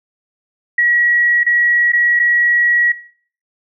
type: tone with dropouts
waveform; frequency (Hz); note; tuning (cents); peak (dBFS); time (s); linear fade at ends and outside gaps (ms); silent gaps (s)
sine; 1917; A#6; +48; -10; 0.78-2.92; 5; 1.434-1.464 / 1.92-1.932 / 2.193-2.197
effects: noise-tail reverb RT60 0.5 s tail -18 dB re dry